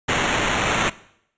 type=noise with sample-and-hold; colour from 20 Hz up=white; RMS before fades=-21 dBFS; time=0.08-0.9 s; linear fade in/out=10 ms; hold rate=4900 Hz; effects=noise-tail reverb RT60 0.7 s tail -19 dB re dry + resampled to 16000 Hz